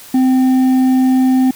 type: tone with hard clipping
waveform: triangle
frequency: 258.8 Hz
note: C4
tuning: 19 cents flat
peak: -10 dBFS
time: 0.14-1.51 s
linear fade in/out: 5 ms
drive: 8 dB
effects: white hiss -37 dBFS RMS until 1.55 s